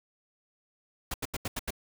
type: noise bursts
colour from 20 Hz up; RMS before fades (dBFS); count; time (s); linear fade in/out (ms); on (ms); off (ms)
pink; -33; 6; 1.11-1.706; 5; 31; 82
effects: none